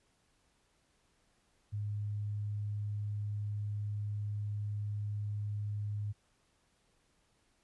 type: tone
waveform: sine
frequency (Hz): 103.83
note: G#2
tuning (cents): 0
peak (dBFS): -34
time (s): 1.72-6.13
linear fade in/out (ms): 20
effects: pink hiss -73 dBFS RMS until 7.63 s + resampled to 24000 Hz